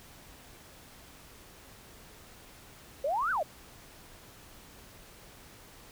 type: exponential two-way sweep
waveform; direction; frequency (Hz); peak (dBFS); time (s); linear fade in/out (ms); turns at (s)
sine; up then down; 524 to 1568 to 556; -27; 3.04-3.43; 5; 3.31
effects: pink hiss -53 dBFS RMS until 5.91 s